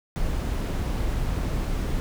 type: noise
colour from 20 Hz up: brown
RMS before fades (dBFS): -26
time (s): 0.16-2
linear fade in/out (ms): 0
effects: none